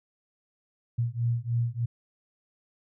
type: beating tone pair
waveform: sine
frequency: 116.54 / 119.84 Hz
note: A#2 / A#2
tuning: 0 / +48 cents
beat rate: 3.3 Hz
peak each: -28 dBFS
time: 0.98-1.86 s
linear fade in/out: 10 ms
effects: none